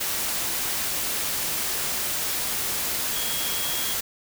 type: tone in noise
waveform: sine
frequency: 3292 Hz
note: G#7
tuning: 16 cents flat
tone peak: -33 dBFS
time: 3.15-3.94 s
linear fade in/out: 10 ms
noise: white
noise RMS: -27 dBFS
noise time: 0-4.01 s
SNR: -9 dB
effects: none